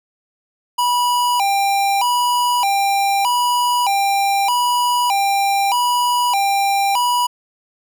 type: tone with vibrato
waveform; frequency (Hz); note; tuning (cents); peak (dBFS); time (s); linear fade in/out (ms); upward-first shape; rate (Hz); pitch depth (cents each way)
square; 880; A5; 0; -15; 0.78-7.27; 10; square; 0.81; 180
effects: none